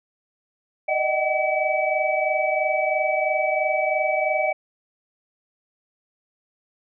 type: tone cluster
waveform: sine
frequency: 608 / 631 / 759 / 2290 Hz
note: D#5 / D#5 / F#5 / D7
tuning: -40 / +24 / +44 / -44 cents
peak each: -25 dBFS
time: 0.88-4.53 s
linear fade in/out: 10 ms
effects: none